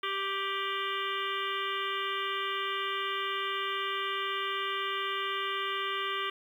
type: harmonic tone with a mistuned harmonic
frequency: 392 Hz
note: G4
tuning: in tune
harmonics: 1 / 3 / 4 / 5 / 6 / 7 / 8 / 9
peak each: -39 / -34 / -41 / -39 / -41 / -40 / -40 / -43 dBFS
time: 0.03-6.3 s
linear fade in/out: 5 ms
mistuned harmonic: 7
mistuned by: +66 cents
effects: 10-bit